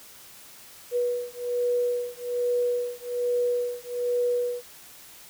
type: beating tone pair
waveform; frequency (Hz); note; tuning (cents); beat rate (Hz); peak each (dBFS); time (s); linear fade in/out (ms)
sine; 486.7 / 487.9; B4 / B4; -25 / -21; 1.2; -27; 0.91-4.63; 50
effects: white hiss -48 dBFS RMS until 5.29 s